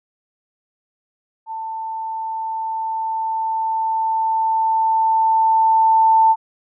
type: tone with level ramp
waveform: sine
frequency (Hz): 890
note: A5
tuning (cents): +20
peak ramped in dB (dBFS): -25 to -9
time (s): 1.46-6.36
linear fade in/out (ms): 50
effects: none